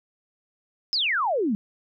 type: exponential sweep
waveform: sine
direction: down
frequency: 5330 to 194.3 Hz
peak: -21 dBFS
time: 0.93-1.55 s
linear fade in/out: 0 ms
effects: none